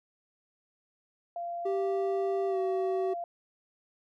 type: tone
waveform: sine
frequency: 690 Hz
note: F5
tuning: 21 cents flat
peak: -33 dBFS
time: 1.36-3.24 s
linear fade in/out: 2 ms
type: tone with pitch glide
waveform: triangle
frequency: 390 to 378.5 Hz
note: G4 to F#4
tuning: -9 to +39 cents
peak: -26 dBFS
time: 1.65-3.14 s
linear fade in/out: 10 ms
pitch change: -52 cents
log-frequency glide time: 2.48-2.58 s
effects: none